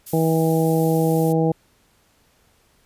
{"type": "noise", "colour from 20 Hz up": "violet", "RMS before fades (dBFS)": -33, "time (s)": [0.06, 1.33], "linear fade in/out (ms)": 10}
{"type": "harmonic tone", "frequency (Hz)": 161.5, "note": "E3", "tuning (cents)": -35, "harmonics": [1, 2, 3, 4, 5], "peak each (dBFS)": [-19, -22, -21, -29, -27], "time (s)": [0.13, 1.52], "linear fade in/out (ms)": 5}
{"effects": ["pink hiss -60 dBFS RMS until 2.85 s", "resampled to 32000 Hz"]}